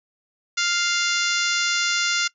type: harmonic tone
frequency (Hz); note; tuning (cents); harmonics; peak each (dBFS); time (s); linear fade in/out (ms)
698.5; F5; 0; 2 / 3 / 4 / 5 / 6 / 7 / 8 / 9 / 10; -25 / -27 / -28 / -29 / -30 / -30 / -31 / -32 / -32; 0.57-2.28; 10
effects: noise-tail reverb RT60 0.1 s tail -21 dB re dry